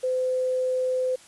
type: tone with quantisation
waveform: sine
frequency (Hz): 511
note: C5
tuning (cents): -41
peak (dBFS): -22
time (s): 0.03-1.16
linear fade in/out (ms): 10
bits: 8
effects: white hiss -51 dBFS RMS until 1.27 s + resampled to 24000 Hz